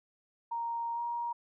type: tone with pitch glide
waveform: sine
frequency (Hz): 932.3 to 944.8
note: A#5 to A#5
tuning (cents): 0 to +23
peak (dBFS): -32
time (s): 0.51-1.33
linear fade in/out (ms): 10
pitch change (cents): +23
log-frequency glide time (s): 0.94-1
effects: none